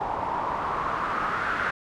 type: noise with low-pass filter sweep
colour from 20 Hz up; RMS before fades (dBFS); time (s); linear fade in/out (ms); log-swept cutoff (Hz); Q
white; -28; 0-1.71; 10; 860 to 1500; 4.1
effects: none